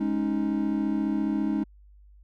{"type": "chord", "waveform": "triangle", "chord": "Ab suspended fourth", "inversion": "none", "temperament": "just", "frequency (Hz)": [207.7, 276.9, 311.5], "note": ["Ab3", "Db4", "Eb4"], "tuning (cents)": [0, -2, 2], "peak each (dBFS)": [-26, -27, -26], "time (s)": [0, 1.64], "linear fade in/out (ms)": 10, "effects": ["added 50 Hz sine -50 dBFS peak until 2.23 s"]}